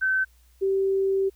sine tone pair in turn, 1534 / 387.7 Hz, G6 / G4, -38 / -19 cents, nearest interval 2 octaves, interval 2381 cents, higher first, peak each -20 dBFS, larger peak neither, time 0.01-0.25 / 0.61-1.3 s, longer second, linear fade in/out 20 ms, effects added 60 Hz sine -55 dBFS peak until 1.35 s + white hiss -64 dBFS RMS until 1.35 s

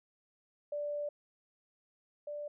sine tone pair in turn, 586 / 588.4 Hz, D5 / D5, -4 / +3 cents, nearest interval unison, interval 7 cents, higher second, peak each -34 / -38 dBFS, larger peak first, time 0.72-1.09 / 2.27-2.48 s, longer first, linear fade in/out 5 ms, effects none

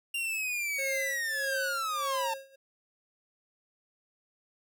45% pulse linear sweep, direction down, 2794 to 880 Hz, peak -30 dBFS, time 0.14-2.34 s, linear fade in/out 5 ms
square tone with tremolo, 541 Hz, C#5, 42 cents flat, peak -33 dBFS, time 0.78-2.56 s, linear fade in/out 10 ms, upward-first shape sine, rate 1.6 Hz, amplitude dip 95%
effects none

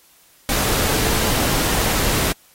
sine tone in noise, 440 Hz, A4, in tune, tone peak -30 dBFS, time 0.64-1.3 s, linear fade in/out 0 ms, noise pink, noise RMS -20 dBFS, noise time 0.49-2.32 s, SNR -13 dB, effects white hiss -53 dBFS RMS until 2.54 s + AAC 48 kbps

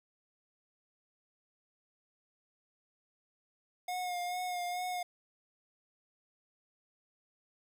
square tone with vibrato, 718 Hz, F5, 48 cents sharp, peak -35 dBFS, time 3.88-5.03 s, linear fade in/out 5 ms, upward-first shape sine, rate 2.3 Hz, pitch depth 29 cents each way, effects 11-bit

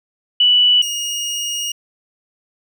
sine / 25% pulse tone pair in turn, 2960 / 2864 Hz, F#7 / F7, 0 / +43 cents, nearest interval minor second, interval 57 cents, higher first, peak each -9 / -17 dBFS, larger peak first, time 0.4-0.82 / 0.82-1.72 s, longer second, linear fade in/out 5 ms, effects none

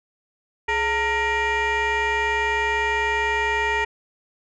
sine tone with frequency modulation, 1396.9 Hz, F6, in tune, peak -17 dBFS, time 0.68-3.85 s, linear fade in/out 10 ms, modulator 488 Hz, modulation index 2.1, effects tanh soft clip ceiling -18 dBFS

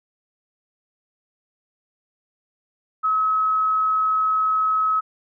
sine tone, 1283 Hz, E6, 47 cents flat, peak -17 dBFS, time 3.03-5.01 s, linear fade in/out 20 ms, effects none

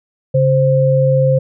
sine tone pair together, 138.6 / 523.3 Hz, C#3 / C5, 0 / 0 cents, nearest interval octave + major seventh, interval 2300 cents, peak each -12 dBFS, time 0.34-1.39 s, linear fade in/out 10 ms, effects none

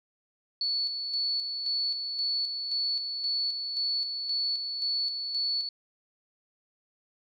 sine tone with tremolo, 4435 Hz, C#8, in tune, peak -26 dBFS, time 0.61-5.69 s, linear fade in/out 2 ms, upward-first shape square, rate 1.9 Hz, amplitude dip 45%, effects none

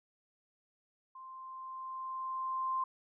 sine tone with level ramp, 1046.5 Hz, C6, in tune, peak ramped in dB -47 to -30 dBFS, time 1.15-2.84 s, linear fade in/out 5 ms, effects none

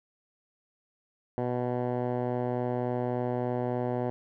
10% pulse tone with low-pass filter, 123.47 Hz, B2, in tune, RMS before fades -30 dBFS, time 1.38-4.1 s, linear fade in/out 0 ms, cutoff 840 Hz, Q 1.1, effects none

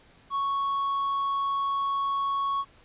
triangle tone, 1108.7 Hz, C#6, in tune, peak -23 dBFS, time 0.3-2.65 s, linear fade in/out 50 ms, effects pink hiss -57 dBFS RMS until 2.84 s + resampled to 8000 Hz

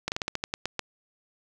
slowing click train, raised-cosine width 0.2 ms, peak -11 dBFS, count 10, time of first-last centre 0.08-0.793 s, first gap 39 ms, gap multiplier 1.17, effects none

